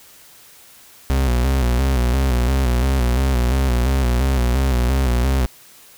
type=tone with vibrato; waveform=40% pulse; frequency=63.6 Hz; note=C2; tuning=48 cents flat; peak=-14 dBFS; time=1.1-5.46 s; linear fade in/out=0 ms; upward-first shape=square; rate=2.9 Hz; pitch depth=80 cents each way; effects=white hiss -46 dBFS RMS until 5.97 s